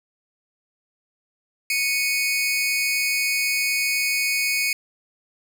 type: tone pair together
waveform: sawtooth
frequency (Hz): 2217 / 2489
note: C#7 / D#7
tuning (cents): 0 / 0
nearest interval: major second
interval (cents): 200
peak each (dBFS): -19 / -21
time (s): 1.7-4.73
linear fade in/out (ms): 2
effects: none